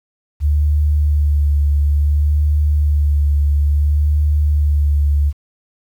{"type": "tone with vibrato", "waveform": "sine", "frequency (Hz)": 73.42, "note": "D2", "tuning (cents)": 0, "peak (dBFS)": -11, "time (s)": [0.4, 5.33], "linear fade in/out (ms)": 50, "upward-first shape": "sine", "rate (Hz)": 0.58, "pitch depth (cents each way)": 26, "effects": ["8-bit"]}